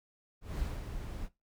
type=noise with ADSR envelope; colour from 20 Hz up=brown; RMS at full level=-34 dBFS; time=0.41-1.29 s; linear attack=180 ms; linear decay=220 ms; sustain=-6 dB; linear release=48 ms; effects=noise-tail reverb RT60 0.2 s tail -18 dB re dry